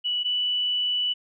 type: tone pair in turn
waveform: sine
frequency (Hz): 2948 / 2965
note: F#7 / F#7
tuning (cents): -7 / +3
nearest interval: unison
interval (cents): 10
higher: second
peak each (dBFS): -23 / -22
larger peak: second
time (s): 0.04-0.24 / 0.24-1.14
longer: second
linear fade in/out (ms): 20
effects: none